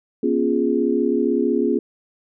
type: chord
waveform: sine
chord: C# dominant seventh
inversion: third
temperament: equal with one note detuned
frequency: 241.4 / 277.2 / 349.2 / 415.3 Hz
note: B3 / C#4 / E#4 / G#4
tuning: -39 / 0 / 0 / 0 cents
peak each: -22 dBFS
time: 0.23-1.79 s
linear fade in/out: 5 ms
effects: none